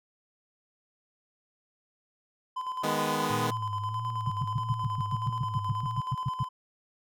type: tone with tremolo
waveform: triangle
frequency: 1019 Hz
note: C6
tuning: 46 cents flat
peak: -28 dBFS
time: 2.56-6.49 s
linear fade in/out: 10 ms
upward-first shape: square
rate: 9.4 Hz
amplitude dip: 50%
type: chord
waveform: 10% pulse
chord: G# minor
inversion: second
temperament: equal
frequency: 155.56 / 207.7 / 246.9 Hz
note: D#3 / G#3 / B3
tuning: 0 / 0 / 0 cents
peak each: -24 dBFS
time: 2.83-3.51 s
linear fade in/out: 10 ms
type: tone with vibrato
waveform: sine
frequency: 110 Hz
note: A2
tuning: in tune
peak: -33 dBFS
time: 3.3-5.97 s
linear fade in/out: 5 ms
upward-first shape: sine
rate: 1.6 Hz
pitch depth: 100 cents each way
type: tone bursts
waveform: sine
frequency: 130 Hz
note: C3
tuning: 11 cents flat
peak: -25 dBFS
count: 16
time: 4.27-6.432 s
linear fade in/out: 5 ms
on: 32 ms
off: 110 ms
effects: none